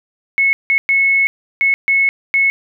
sine tone bursts at uneven times, 2193 Hz, C#7, 19 cents flat, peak -10 dBFS, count 6, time 0.38-0.53 / 0.7-0.78 / 0.89-1.27 / 1.61-1.74 / 1.88-2.09 / 2.34-2.5 s, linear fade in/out 0 ms, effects none

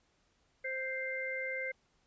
harmonic tone, 523.3 Hz, C5, in tune, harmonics 1 / 3 / 4, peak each -40 / -42 / -37 dBFS, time 0.64-1.72 s, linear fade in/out 10 ms, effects pink hiss -73 dBFS RMS until 2.06 s + resampled to 16000 Hz

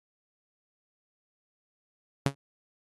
sawtooth tone with exponential decay, 138.59 Hz, C#3, in tune, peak -15 dBFS, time 2.26-2.35 s, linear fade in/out 2 ms, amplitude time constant 18 ms, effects AAC 32 kbps

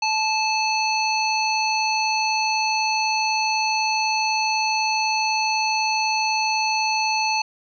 harmonic tone, 872 Hz, A5, 16 cents flat, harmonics 1 / 3 / 5 / 7, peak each -22 / -24 / -26 / -32 dBFS, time 0.02-7.42 s, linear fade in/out 5 ms, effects none

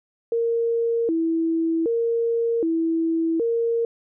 sine tone with vibrato, 389.7 Hz, G4, 10 cents flat, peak -19 dBFS, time 0.32-3.85 s, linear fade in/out 2 ms, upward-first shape square, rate 0.65 Hz, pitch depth 300 cents each way, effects none

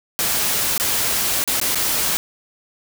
white noise with dropouts, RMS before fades -20 dBFS, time 0.19-2.17 s, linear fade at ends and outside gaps 0 ms, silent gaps 0.778-0.799 / 1.44-1.476 / 1.6-1.614 / 1.747-1.756 s, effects none

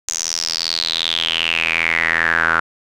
sawtooth tone with band-pass filter sweep, 82.6 Hz, E2, 4 cents sharp, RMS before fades -19 dBFS, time 0.08-2.6 s, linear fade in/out 5 ms, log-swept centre 6600 to 1400 Hz, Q 7.4, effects none

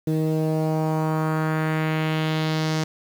sawtooth tone with low-pass filter sweep, 157.2 Hz, D#3, 18 cents sharp, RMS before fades -23 dBFS, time 0.07-2.84 s, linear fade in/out 5 ms, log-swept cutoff 390 to 5900 Hz, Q 1.9, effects 7-bit

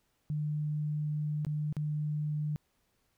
sine tone with dropouts, 150.4 Hz, D3, 42 cents sharp, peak -30 dBFS, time 0.3-2.56 s, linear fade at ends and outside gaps 0 ms, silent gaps 1.449-1.467 / 1.726-1.767 s, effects pink hiss -75 dBFS RMS until 3.17 s

